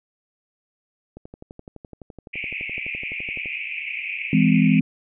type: click train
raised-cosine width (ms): 2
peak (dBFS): -25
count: 28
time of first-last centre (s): 1.17-3.458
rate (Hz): 11.8
type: band-pass noise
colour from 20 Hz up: white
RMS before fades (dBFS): -30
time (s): 2.33-4.8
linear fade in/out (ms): 10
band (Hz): 2200 to 2600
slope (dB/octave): 96
type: chord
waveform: sine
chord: E augmented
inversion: none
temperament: just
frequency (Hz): 164.81 / 206 / 257.5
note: E3 / G#3 / B#3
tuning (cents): 0 / -14 / -28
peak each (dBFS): -18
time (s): 4.33-4.81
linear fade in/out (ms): 2
effects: none